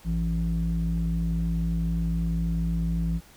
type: tone with low-pass filter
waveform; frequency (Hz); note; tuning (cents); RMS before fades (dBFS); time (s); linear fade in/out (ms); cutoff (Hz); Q
square; 56; A1; +31; -26; 0.04-3.21; 50; 190; 4.3
effects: pink hiss -53 dBFS RMS until 3.36 s